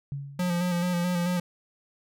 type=tone with exponential decay; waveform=sine; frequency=140.2 Hz; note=C#3; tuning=20 cents sharp; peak=-28 dBFS; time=0.12-0.77 s; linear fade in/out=0 ms; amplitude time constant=140 ms
type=tone with vibrato; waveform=square; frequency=176.5 Hz; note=F3; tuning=19 cents sharp; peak=-25 dBFS; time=0.39-1.4 s; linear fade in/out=5 ms; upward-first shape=square; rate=4.6 Hz; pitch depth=29 cents each way
effects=none